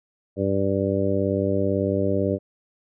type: harmonic tone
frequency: 98 Hz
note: G2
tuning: in tune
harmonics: 1 / 2 / 3 / 4 / 5 / 6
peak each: -27 / -27 / -27 / -27 / -27 / -27 dBFS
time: 0.36-2.39 s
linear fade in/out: 50 ms
effects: none